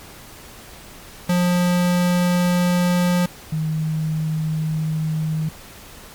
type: tone pair in turn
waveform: square / sine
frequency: 177.5 / 157.11 Hz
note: F3 / D#3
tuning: +28 / +17 cents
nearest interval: major second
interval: 211 cents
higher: first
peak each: -16 / -19 dBFS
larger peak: first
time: 1.29-3.26 / 3.52-5.49 s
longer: neither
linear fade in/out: 5 ms
effects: pink hiss -41 dBFS RMS until 6.14 s + MP3 96 kbps